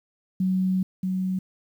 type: tone pair in turn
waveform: sine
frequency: 186.7 / 186.7 Hz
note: F#3 / F#3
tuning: +16 / +16 cents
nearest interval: unison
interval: 0 cents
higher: neither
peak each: -20 / -23 dBFS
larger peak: first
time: 0.4-0.83 / 1.03-1.39 s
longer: first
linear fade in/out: 5 ms
effects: 9-bit